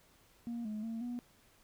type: tone with pitch steps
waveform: sine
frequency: 235.3 / 213.5 / 226.7 / 242.6 Hz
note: A#3 / G#3 / A#3 / B3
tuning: +16 / +48 / -48 / -31 cents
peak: -35 dBFS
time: 0.47-1.19 s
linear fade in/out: 0 ms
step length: 180 ms
effects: tanh soft clip ceiling -35 dBFS + pink hiss -66 dBFS RMS until 1.63 s